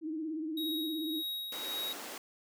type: tone with vibrato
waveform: sine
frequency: 314.7 Hz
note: D#4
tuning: 20 cents sharp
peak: -34 dBFS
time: 0.01-1.23 s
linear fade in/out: 50 ms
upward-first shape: sine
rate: 17 Hz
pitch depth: 71 cents each way
type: tone with tremolo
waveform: square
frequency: 3797 Hz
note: A#7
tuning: 31 cents sharp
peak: -35 dBFS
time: 0.57-1.93 s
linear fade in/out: 5 ms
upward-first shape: sine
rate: 1.8 Hz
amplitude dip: 45%
type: high-pass noise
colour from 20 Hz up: pink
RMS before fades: -44 dBFS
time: 1.52-2.18 s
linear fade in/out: 2 ms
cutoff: 270 Hz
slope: 24 dB/octave
effects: none